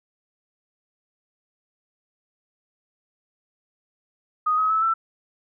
sine tone with pitch steps, 1244.5 / 1273.6 / 1303.4 / 1333.8 Hz, D#6 / D#6 / E6 / E6, 0 / +40 / -20 / +20 cents, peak -18 dBFS, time 4.46-4.94 s, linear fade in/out 10 ms, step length 120 ms, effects none

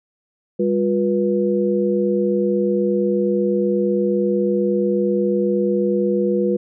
sine tone cluster, 200 / 357.7 / 486 Hz, G3 / F4 / B4, +35 / +41 / -28 cents, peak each -20 dBFS, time 0.59-6.57 s, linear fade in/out 10 ms, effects none

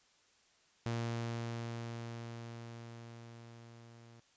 sawtooth tone with level ramp, 116.54 Hz, A#2, in tune, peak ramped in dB -30 to -52 dBFS, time 0.86-4.2 s, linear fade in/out 0 ms, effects white hiss -69 dBFS RMS until 4.36 s + resampled to 16000 Hz

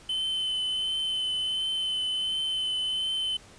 triangle tone with vibrato, 3051 Hz, G7, 48 cents flat, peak -25 dBFS, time 0.09-3.37 s, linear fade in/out 5 ms, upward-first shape triangle, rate 1.4 Hz, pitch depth 16 cents each way, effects pink hiss -52 dBFS RMS until 3.58 s + resampled to 22050 Hz

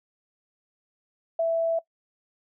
sine tone, 661 Hz, E5, 5 cents sharp, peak -21 dBFS, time 1.39-1.79 s, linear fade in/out 5 ms, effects noise-tail reverb RT60 0.1 s tail -20 dB re dry

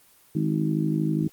harmonic tone with a mistuned harmonic, 52.4 Hz, G#1, 16 cents sharp, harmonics 3 / 4 / 5 / 6 / 7, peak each -25 / -28 / -32 / -27 / -37 dBFS, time 0.35-1.28 s, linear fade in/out 5 ms, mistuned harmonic 7, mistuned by +22 cents, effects white hiss -57 dBFS RMS until 1.32 s + Opus 24 kbps

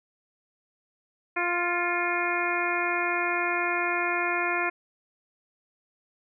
harmonic tone with a mistuned harmonic, 349.2 Hz, F4, in tune, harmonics 1 / 2 / 3 / 4 / 5 / 6 / 7, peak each -32 / -32 / -32 / -32 / -32 / -32 / -32 dBFS, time 1.36-4.7 s, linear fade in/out 10 ms, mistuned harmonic 6, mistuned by +36 cents, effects none

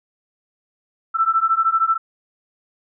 sine beating tone pair, 1323 / 1336 Hz, E6 / E6, +6 / +23 cents, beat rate 13 Hz, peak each -18 dBFS, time 1.14-1.98 s, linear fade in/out 20 ms, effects none

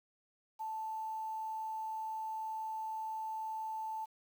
sine tone with quantisation, 879 Hz, A5, 2 cents flat, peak -37 dBFS, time 0.59-4.06 s, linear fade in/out 20 ms, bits 10, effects none

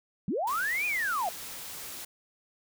sine linear two-way sweep, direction up then down, 148.8 to 2500 to 651 Hz, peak -27 dBFS, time 0.28-1.29 s, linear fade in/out 2 ms, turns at 0.86 s
white noise, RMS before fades -41 dBFS, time 0.47-2.05 s, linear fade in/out 5 ms
effects none

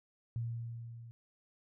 sine tone with level ramp, 116.54 Hz, A#2, in tune, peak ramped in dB -33 to -48 dBFS, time 0.36-1.11 s, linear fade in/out 0 ms, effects none

